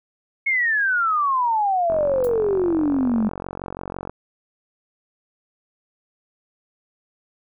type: exponential sweep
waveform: sine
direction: down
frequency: 2202 to 207.7 Hz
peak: -17 dBFS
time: 0.46-3.29 s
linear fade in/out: 10 ms
type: click train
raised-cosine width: 1 ms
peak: -16 dBFS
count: 102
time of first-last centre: 1.9-4.096 s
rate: 46 Hz
type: noise with exponential decay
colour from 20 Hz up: violet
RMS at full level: -34 dBFS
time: 2.24-2.34 s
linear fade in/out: 0 ms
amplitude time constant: 20 ms
effects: none